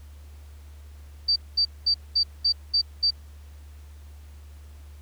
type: tone bursts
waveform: sine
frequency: 4641 Hz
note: D8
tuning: 21 cents flat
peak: -18 dBFS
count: 7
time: 1.28-3.107 s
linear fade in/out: 10 ms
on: 81 ms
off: 210 ms
effects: added 73 Hz sine -42 dBFS peak until 5.01 s + pink hiss -58 dBFS RMS until 5.01 s